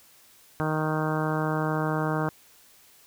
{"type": "harmonic tone", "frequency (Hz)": 155.56, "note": "D#3", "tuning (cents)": 0, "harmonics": [1, 2, 3, 4, 5, 6, 7, 8, 9, 10], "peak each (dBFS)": [-28, -31, -33, -34, -35, -36, -36, -37, -38, -38], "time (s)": [0.6, 2.29], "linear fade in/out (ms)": 0, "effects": ["white hiss -56 dBFS RMS until 3.06 s"]}